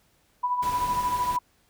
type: tone with tremolo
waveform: sine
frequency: 987.8 Hz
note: B5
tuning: in tune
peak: -21 dBFS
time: 0.43-1.39 s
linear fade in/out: 10 ms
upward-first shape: sine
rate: 13 Hz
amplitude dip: 55%
type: noise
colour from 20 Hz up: pink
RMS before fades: -37 dBFS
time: 0.62-1.37 s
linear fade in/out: 10 ms
effects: pink hiss -65 dBFS RMS until 1.69 s